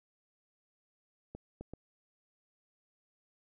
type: clicks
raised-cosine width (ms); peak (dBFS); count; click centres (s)
2; -30; 3; 1.35 / 1.61 / 1.736
effects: none